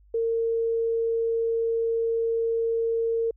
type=tone; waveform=sine; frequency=457.3 Hz; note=A#4; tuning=33 cents flat; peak=-22 dBFS; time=0.14-3.31 s; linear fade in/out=5 ms; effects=added 50 Hz sine -53 dBFS peak until 3.36 s